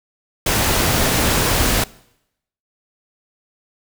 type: noise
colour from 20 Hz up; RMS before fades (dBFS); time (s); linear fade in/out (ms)
pink; -17; 0.46-1.84; 5
effects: noise-tail reverb RT60 0.8 s tail -22 dB re dry